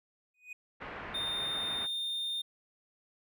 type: tone with exponential growth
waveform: triangle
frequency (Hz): 2489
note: D#7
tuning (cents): 0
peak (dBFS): -37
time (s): 0.34-0.53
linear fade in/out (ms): 5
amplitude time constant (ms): 40
type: low-pass noise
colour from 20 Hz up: white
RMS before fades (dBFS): -43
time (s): 0.8-1.87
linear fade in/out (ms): 20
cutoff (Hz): 2100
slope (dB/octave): 24
type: tone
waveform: triangle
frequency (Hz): 3635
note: A#7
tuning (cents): -44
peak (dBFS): -31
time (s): 1.14-2.42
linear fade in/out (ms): 10
effects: none